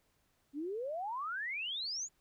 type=exponential sweep; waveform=sine; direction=up; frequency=270 to 7080 Hz; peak=-36 dBFS; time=0.53-2.09 s; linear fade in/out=50 ms; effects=pink hiss -75 dBFS RMS until 2.2 s